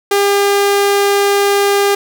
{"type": "tone", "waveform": "sawtooth", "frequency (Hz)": 402.1, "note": "G4", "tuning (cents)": 44, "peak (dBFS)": -6, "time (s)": [0.11, 1.95], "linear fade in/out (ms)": 5, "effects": []}